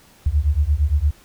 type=beating tone pair; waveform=sine; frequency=69.3 / 78 Hz; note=C#2 / D#2; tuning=0 / +5 cents; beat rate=8.7 Hz; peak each=-18 dBFS; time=0.26-1.11 s; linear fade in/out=5 ms; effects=pink hiss -51 dBFS RMS until 1.24 s